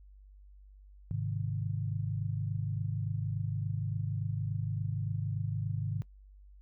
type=chord; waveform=sine; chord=Ab major; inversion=none; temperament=equal with one note detuned; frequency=103.83 / 130.81 / 154.31 Hz; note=Ab2 / C3 / Eb3; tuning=0 / 0 / -14 cents; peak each=-34 / -37 / -37 dBFS; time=1.11-6.02 s; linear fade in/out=0 ms; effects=noise-tail reverb RT60 0.1 s tail -21 dB re dry + added 49 Hz sine -52 dBFS peak until 6.61 s